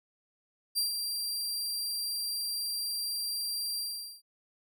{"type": "tone with ADSR envelope", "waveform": "sawtooth", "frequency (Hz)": 4731, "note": "D8", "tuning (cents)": 12, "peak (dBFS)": -23, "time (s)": [0.75, 4.22], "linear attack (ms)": 29, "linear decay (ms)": 130, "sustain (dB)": -6, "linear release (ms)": 440, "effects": []}